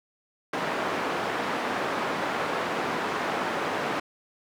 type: band-pass noise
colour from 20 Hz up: white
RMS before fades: -29 dBFS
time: 0.53-4 s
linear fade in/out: 5 ms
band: 210 to 1300 Hz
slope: 12 dB/octave
effects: none